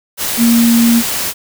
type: tone in noise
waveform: sine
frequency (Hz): 233.1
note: A#3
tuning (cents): 0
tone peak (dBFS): -7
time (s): 0.37-1.03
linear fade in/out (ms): 50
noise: white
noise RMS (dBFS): -18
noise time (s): 0.17-1.34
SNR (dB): +8
effects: none